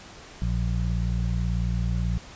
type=harmonic tone; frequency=58.27 Hz; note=A#1; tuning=in tune; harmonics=1 / 2 / 3; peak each=-25 / -28 / -30 dBFS; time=0.42-2.18 s; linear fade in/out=0 ms; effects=pink hiss -45 dBFS RMS until 2.35 s + resampled to 16000 Hz